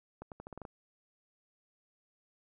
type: accelerating click train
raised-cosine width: 1 ms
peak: -30 dBFS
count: 8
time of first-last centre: 0.22-0.652 s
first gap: 98 ms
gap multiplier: 0.84
effects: none